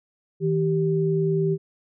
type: tone pair together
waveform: sine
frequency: 160 / 389.7 Hz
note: D#3 / G4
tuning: +49 / -10 cents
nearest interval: octave + minor third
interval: 1541 cents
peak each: -22 / -22 dBFS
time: 0.4-1.58 s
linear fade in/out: 50 ms
effects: none